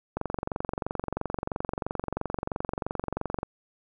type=click train; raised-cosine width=1 ms; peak=-15 dBFS; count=76; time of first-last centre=0.17-3.431 s; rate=23 Hz; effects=none

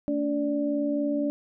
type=tone cluster; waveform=sine; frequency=224.3 / 288.3 / 585 Hz; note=A3 / D4 / D5; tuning=+34 / -32 / -7 cents; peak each=-34 / -25 / -30 dBFS; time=0.08-1.3 s; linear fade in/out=0 ms; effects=none

